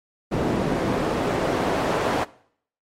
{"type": "noise with band-pass filter sweep", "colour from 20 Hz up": "pink", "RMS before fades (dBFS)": -23, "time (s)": [0.31, 2.25], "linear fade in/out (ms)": 20, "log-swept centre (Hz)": [300, 630], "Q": 0.77, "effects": ["noise-tail reverb RT60 0.6 s tail -20 dB re dry", "MP3 64 kbps"]}